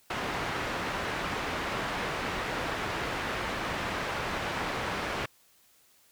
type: low-pass noise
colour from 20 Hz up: white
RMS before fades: -33 dBFS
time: 0.1-5.26 s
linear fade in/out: 5 ms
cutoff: 1800 Hz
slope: 12 dB/octave
effects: white hiss -63 dBFS RMS until 6.11 s